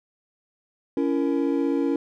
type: chord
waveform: triangle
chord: A# diminished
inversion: first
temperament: just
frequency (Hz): 279.7 / 335.6 / 466.2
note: C#4 / E4 / A#4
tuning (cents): +16 / +31 / 0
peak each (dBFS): -21 / -24 / -26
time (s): 0.97-1.96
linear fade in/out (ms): 2
effects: none